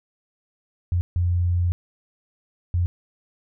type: tone bursts at uneven times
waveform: sine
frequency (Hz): 87.9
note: F2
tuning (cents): +12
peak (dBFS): -18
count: 3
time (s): 0.92-1.01 / 1.16-1.72 / 2.74-2.86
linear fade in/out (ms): 0
effects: none